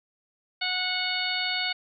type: harmonic tone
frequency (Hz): 734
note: F#5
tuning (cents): -14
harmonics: 1 / 2 / 3 / 4 / 5 / 6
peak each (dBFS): -36 / -34 / -31 / -33 / -33 / -32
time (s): 0.61-1.73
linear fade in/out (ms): 10
effects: none